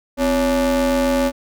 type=ring-modulated tone; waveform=square; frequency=150.9 Hz; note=D3; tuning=47 cents sharp; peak=-13 dBFS; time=0.17-1.32 s; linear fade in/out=50 ms; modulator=409 Hz; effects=none